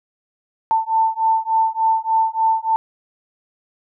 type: beating tone pair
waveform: sine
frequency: 890 / 893.4 Hz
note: A5 / A5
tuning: +20 / +26 cents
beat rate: 3.4 Hz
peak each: -18 dBFS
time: 0.71-2.76 s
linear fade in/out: 0 ms
effects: none